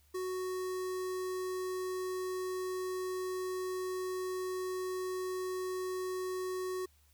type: tone with notch filter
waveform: square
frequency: 370 Hz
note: F#4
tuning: in tune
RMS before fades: -37 dBFS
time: 0.14-6.86 s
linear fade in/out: 10 ms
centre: 2800 Hz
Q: 1.2
effects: added 73 Hz sine -65 dBFS peak until 7.13 s + white hiss -70 dBFS RMS until 7.13 s